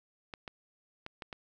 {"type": "clicks", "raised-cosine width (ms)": 0.3, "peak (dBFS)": -25, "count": 5, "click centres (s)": [0.338, 0.478, 1.064, 1.222, 1.328], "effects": []}